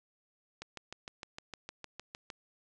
click train, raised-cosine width 0.2 ms, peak -25 dBFS, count 12, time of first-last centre 0.62-2.302 s, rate 6.54 Hz, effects resampled to 22050 Hz

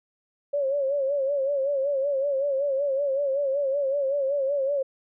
sine tone with vibrato, 554.4 Hz, C#5, in tune, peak -22 dBFS, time 0.53-4.83 s, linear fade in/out 10 ms, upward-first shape sine, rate 5.3 Hz, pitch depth 79 cents each way, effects none

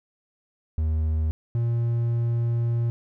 triangle tone pair in turn, 78.6 / 117.47 Hz, D#2 / A#2, +18 / +14 cents, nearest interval perfect fifth, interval 696 cents, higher second, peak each -19 dBFS, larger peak neither, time 0.78-1.31 / 1.55-2.9 s, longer second, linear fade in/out 0 ms, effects none

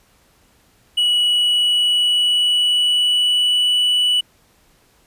triangle tone with pitch glide, 2932 to 2959 Hz, F#7 to F#7, -16 to -1 cents, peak -12 dBFS, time 0.97-4.21 s, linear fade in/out 10 ms, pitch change +15 cents, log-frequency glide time 1.18-3.72 s, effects pink hiss -56 dBFS RMS until 5.06 s + resampled to 32000 Hz

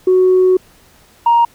sine tone pair in turn, 370 / 938 Hz, F#4 / A#5, 0 / +11 cents, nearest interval octave + major third, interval 1611 cents, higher second, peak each -6 dBFS, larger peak neither, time 0.07-0.57 / 1.26-1.45 s, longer first, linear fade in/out 5 ms, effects tanh soft clip ceiling -4 dBFS + pink hiss -48 dBFS RMS until 1.54 s

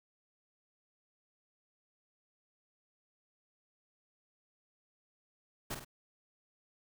pink noise with echo, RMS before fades -38 dBFS, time 5.7-5.75 s, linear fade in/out 10 ms, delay 49 ms, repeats 2, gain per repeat -6 dB, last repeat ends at 5.848 s, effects none

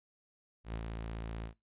sawtooth tone with ADSR envelope, 55.8 Hz, A1, 25 cents sharp, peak -32 dBFS, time 0.64-1.54 s, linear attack 100 ms, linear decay 59 ms, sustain -3 dB, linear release 95 ms, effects noise-tail reverb RT60 0.2 s tail -20 dB re dry + resampled to 8000 Hz

